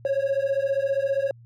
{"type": "beating tone pair", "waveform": "triangle", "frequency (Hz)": [541, 556], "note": ["C#5", "C#5"], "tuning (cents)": [-42, 5], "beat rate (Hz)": 15, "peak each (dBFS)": -21, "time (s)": [0.05, 1.31], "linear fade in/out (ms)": 2, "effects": ["tanh soft clip ceiling -17 dBFS", "added 117 Hz sine -46 dBFS peak until 1.45 s"]}